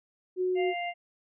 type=tone; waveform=sine; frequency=367.1 Hz; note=F#4; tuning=14 cents flat; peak=-25 dBFS; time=0.36-0.74 s; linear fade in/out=50 ms
type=harmonic tone; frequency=698.5 Hz; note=F5; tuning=in tune; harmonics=1 / 3 / 4; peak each=-32 / -36 / -41 dBFS; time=0.55-0.94 s; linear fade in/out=50 ms
effects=none